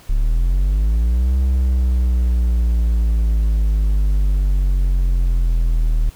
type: linear two-way sweep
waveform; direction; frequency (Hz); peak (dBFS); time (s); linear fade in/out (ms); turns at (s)
triangle; up then down; 33.96 to 65.4 to 38.65; -11; 0.09-6.1; 10; 1.37
effects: pink hiss -46 dBFS RMS until 6.15 s